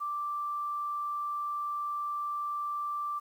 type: tone with quantisation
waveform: sine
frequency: 1174.7 Hz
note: D6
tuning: in tune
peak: -31 dBFS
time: 0-3.2 s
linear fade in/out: 20 ms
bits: 10
effects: none